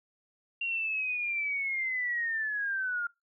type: linear sweep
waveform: sine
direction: down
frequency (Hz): 2772 to 1396.9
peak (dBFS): -29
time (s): 0.61-3.07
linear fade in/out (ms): 5
effects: noise-tail reverb RT60 0.2 s tail -22 dB re dry